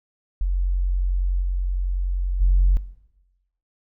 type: tone with level steps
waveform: sine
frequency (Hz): 45.35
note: F#1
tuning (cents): -34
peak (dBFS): -18 / -20 / -12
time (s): 0.41-2.77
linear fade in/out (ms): 0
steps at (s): 1.41 / 2.4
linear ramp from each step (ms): 20
effects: noise-tail reverb RT60 0.9 s tail -17 dB re dry + tanh soft clip ceiling -9 dBFS